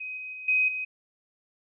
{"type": "tone with level steps", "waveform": "sine", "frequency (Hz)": 2518, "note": "D#7", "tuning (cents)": 20, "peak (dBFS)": [-33, -35, -37, -20, -29], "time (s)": [0, 0.85], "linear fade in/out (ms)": 10, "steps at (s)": [0.17, 0.33, 0.48, 0.68], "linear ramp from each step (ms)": 5, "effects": []}